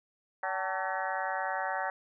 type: harmonic tone with a mistuned harmonic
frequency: 190 Hz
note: F#3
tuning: 46 cents sharp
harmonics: 3 / 4 / 5 / 6 / 7 / 8 / 9 / 10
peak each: -39 / -35 / -37 / -42 / -42 / -39 / -40 / -41 dBFS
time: 0.43-1.9 s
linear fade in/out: 2 ms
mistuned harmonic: 5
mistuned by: -100 cents
effects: none